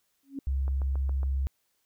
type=tone with exponential growth; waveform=sine; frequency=274.6 Hz; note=C#4; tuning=16 cents flat; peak=-29 dBFS; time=0.23-0.39 s; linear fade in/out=2 ms; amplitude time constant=33 ms
type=tone; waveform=sine; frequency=67.4 Hz; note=C#2; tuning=48 cents flat; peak=-25 dBFS; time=0.47-1.47 s; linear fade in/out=0 ms
type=click train; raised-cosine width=1 ms; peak=-30 dBFS; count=5; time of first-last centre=0.68-1.232 s; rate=7.25 Hz
effects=white hiss -74 dBFS RMS until 1.85 s